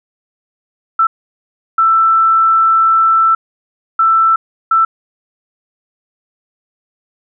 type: tone bursts at uneven times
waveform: sine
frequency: 1329 Hz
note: E6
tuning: 14 cents sharp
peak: -7 dBFS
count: 4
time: 0.99-1.07 / 1.78-3.35 / 3.99-4.36 / 4.71-4.85 s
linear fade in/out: 5 ms
effects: none